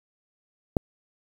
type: click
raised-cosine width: 2 ms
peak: -7 dBFS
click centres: 0.768 s
effects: 7-bit